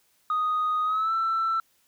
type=tone with pitch glide; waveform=sine; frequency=1244.5 to 1333.8 Hz; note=D#6 to E6; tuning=0 to +20 cents; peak=-21 dBFS; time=0.3-1.6 s; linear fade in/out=2 ms; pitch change=+120 cents; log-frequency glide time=0.84-1.13 s; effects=tanh soft clip ceiling -20 dBFS + white hiss -66 dBFS RMS until 1.87 s